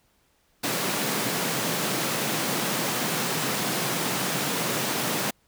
pink high-pass noise, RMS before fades -27 dBFS, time 0.63-5.31 s, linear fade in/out 10 ms, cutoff 130 Hz, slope 48 dB/octave, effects pink hiss -66 dBFS RMS until 5.47 s

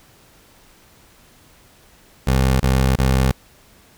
20% pulse tone bursts, 65.5 Hz, C2, 2 cents sharp, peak -9 dBFS, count 3, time 2.27-3.316 s, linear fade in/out 5 ms, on 330 ms, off 28 ms, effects pink hiss -51 dBFS RMS until 3.97 s

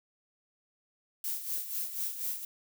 violet noise with tremolo, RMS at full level -33 dBFS, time 1.24-2.45 s, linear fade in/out 2 ms, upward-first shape sine, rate 4.1 Hz, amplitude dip 65%, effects none

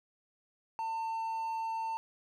triangle tone, 899 Hz, A5, 37 cents sharp, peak -31 dBFS, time 0.79-1.97 s, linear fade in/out 0 ms, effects none

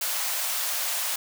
white high-pass noise, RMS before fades -28 dBFS, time 0.01-1.16 s, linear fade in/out 5 ms, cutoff 540 Hz, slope 48 dB/octave, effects none

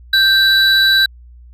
triangle tone pair together, 1568 / 3940 Hz, G6 / B7, 0 / -5 cents, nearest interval octave + major third, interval 1595 cents, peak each -10 dBFS, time 0.13-1.06 s, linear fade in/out 5 ms, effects added 60 Hz sine -37 dBFS peak until 1.53 s

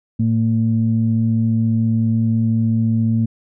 sine tone pair together, 112.1 / 226.3 Hz, A2 / A3, +33 / +49 cents, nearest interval octave, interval 1216 cents, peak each -16 dBFS, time 0.19-3.26 s, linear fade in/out 10 ms, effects tanh soft clip ceiling -6 dBFS

